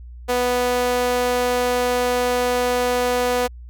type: tone with high-pass filter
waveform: sawtooth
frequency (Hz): 246.9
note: B3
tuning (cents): 0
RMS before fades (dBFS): -20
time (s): 0.28-3.48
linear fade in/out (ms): 20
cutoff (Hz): 500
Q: 1.9
effects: added 60 Hz sine -35 dBFS peak until 3.69 s